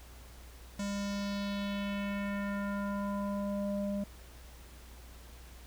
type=tone with low-pass filter sweep; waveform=square; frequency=201.1 Hz; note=G3; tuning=44 cents sharp; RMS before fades=-35 dBFS; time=0.79-4.04 s; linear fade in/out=5 ms; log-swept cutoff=7400 to 490 Hz; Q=2.2; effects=added 60 Hz sine -50 dBFS peak until 5.66 s + pink hiss -56 dBFS RMS until 5.66 s